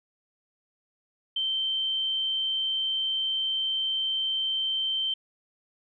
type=tone; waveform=sine; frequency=3115 Hz; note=G7; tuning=12 cents flat; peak=-25 dBFS; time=1.36-5.14 s; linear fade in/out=5 ms; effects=none